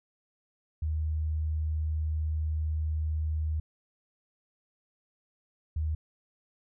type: tone pair in turn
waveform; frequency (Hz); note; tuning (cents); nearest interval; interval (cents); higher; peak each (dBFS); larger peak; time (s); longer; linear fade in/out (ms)
sine; 77.78 / 77.78; D#2 / D#2; 0 / 0; unison; 0; neither; -27; neither; 0.82-3.6 / 5.76-5.95; first; 5
effects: none